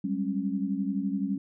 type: tone cluster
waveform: sine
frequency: 191.8 / 203.5 / 273.9 Hz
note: G3 / G#3 / C#4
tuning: -37 / -35 / -21 cents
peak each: -31 dBFS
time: 0.04-1.38 s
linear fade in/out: 5 ms
effects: none